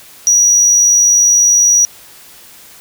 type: tone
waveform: triangle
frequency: 5800 Hz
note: F#8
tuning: 35 cents flat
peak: -5 dBFS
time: 0.27-1.85 s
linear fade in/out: 0 ms
effects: white hiss -39 dBFS RMS until 2.8 s